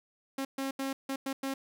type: tone bursts at uneven times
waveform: sawtooth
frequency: 270 Hz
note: C#4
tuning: 45 cents flat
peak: -28 dBFS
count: 6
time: 0.38-0.45 / 0.58-0.71 / 0.79-0.93 / 1.09-1.16 / 1.26-1.33 / 1.43-1.54 s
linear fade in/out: 5 ms
effects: 11-bit